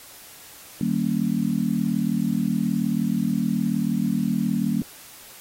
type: chord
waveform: sine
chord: Eb dominant seventh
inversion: none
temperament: just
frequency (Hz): 155.56 / 194.45 / 233.3 / 280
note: Eb3 / G3 / Bb3 / Db4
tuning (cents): 0 / -14 / +2 / +18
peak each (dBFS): -29 / -24 / -24 / -29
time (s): 0.81-4.82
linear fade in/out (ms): 2
effects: white hiss -45 dBFS RMS until 5.4 s + AAC 48 kbps